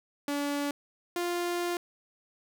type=tone pair in turn; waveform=sawtooth; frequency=286.8 / 349.5 Hz; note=D4 / F4; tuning=-41 / +1 cents; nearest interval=minor third; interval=342 cents; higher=second; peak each=-25 dBFS; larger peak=neither; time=0.28-0.71 / 1.16-1.77 s; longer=second; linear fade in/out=2 ms; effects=none